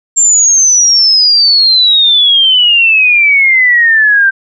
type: exponential sweep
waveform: sine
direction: down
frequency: 7420 to 1560 Hz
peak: -4 dBFS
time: 0.16-4.31 s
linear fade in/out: 20 ms
effects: none